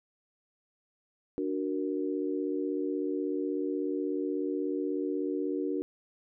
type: chord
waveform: sine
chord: D augmented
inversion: none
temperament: equal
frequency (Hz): 293.7 / 370 / 466.2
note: D4 / F#4 / A#4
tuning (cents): 0 / 0 / 0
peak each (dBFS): -32 / -33 / -36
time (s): 1.38-5.82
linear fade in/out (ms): 0
effects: none